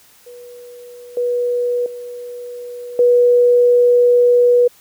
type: tone with level steps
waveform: sine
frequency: 486.9 Hz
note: B4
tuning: 25 cents flat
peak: -34 / -15 / -27 / -8 dBFS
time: 0.26-4.68 s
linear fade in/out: 10 ms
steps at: 1.17 / 1.86 / 2.99 s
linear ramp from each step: 2 ms
effects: white hiss -49 dBFS RMS until 4.8 s